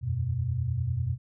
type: chord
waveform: sine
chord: E suspended second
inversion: none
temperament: equal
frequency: 82.41 / 92.5 / 123.47 Hz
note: E2 / F#2 / B2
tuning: 0 / 0 / 0 cents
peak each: -34 / -31 / -28 dBFS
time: 0.01-1.18 s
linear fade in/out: 50 ms
effects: none